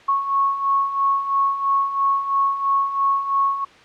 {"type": "beating tone pair", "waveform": "sine", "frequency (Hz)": [1100, 1103], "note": ["C#6", "C#6"], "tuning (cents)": [-14, -9], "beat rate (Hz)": 3, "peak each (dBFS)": [-24, -18], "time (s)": [0.08, 3.65], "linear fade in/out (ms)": 10, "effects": ["white hiss -47 dBFS RMS until 3.84 s", "low-pass 3000 Hz 12 dB/octave"]}